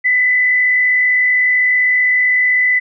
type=tone with frequency modulation; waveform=sine; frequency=2001 Hz; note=B6; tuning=22 cents sharp; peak=-10 dBFS; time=0.04-2.8 s; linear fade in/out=20 ms; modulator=44.3 Hz; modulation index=0.57; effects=none